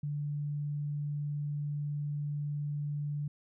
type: tone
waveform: sine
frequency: 146.4 Hz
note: D3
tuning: 5 cents flat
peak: -32 dBFS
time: 0.03-3.28 s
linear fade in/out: 5 ms
effects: none